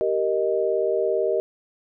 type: chord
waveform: sine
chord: Eb major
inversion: first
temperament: just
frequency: 388.9 / 466.7 / 622.3 Hz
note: G4 / Bb4 / Eb5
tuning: -14 / +2 / 0 cents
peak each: -24 dBFS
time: 0.01-1.4 s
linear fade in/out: 0 ms
effects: none